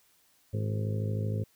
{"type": "harmonic tone with a mistuned harmonic", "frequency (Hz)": 53, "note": "G#1", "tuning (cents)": 36, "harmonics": [2, 3, 4, 5, 6, 7, 8, 9, 10], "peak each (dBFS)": [-29, -39, -39, -46, -51, -47, -42, -48, -44], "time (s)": [0.53, 1.44], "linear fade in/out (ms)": 10, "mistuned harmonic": 6, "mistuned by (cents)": 80, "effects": ["white hiss -66 dBFS RMS until 1.55 s"]}